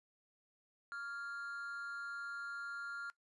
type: tone with amplitude modulation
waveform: triangle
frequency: 1396.9 Hz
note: F6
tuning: in tune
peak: -37 dBFS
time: 0.92-3.1 s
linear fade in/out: 0 ms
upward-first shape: sine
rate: 262 Hz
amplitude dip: 65%
effects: noise-tail reverb RT60 0.1 s tail -19 dB re dry + resampled to 24000 Hz